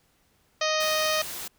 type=harmonic tone; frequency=622.3 Hz; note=D#5; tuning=in tune; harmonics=1 / 2 / 3 / 4 / 5 / 6 / 7 / 8 / 9 / 10; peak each=-27 / -30 / -32 / -33 / -34 / -35 / -35 / -36 / -37 / -37 dBFS; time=0.61-1.22 s; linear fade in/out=5 ms
type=noise; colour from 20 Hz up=white; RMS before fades=-36 dBFS; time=0.8-1.48 s; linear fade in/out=5 ms
effects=pink hiss -66 dBFS RMS until 1.58 s